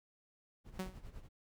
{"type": "noise with tremolo", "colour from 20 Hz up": "brown", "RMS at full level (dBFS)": -48, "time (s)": [0.64, 1.29], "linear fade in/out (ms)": 50, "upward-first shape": "sine", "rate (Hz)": 9.9, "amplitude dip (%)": 70}
{"type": "tone with exponential decay", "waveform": "sawtooth", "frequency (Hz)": 186.9, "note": "F#3", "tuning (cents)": 18, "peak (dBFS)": -31, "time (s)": [0.79, 1.01], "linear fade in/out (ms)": 5, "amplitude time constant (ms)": 47}
{"effects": []}